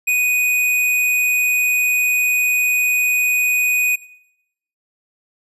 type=tone; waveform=square; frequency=2485 Hz; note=D#7; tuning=3 cents flat; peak=-15 dBFS; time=0.07-3.96 s; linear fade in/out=10 ms; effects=noise-tail reverb RT60 0.8 s tail -19 dB re dry + resampled to 32000 Hz